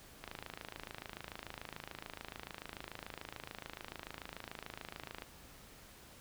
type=click train; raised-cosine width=0.3 ms; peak=-27 dBFS; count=135; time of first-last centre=0.24-5.221 s; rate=26.9 Hz; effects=pink hiss -57 dBFS RMS until 6.2 s